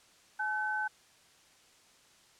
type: tone pair together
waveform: sine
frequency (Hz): 851 / 1524.2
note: G#5 / G6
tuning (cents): +42 / -49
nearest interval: minor seventh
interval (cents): 1009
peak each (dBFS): -35 / -32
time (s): 0.39-0.88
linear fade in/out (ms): 10
effects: white hiss -62 dBFS RMS until 2.39 s + low-pass 8000 Hz 12 dB/octave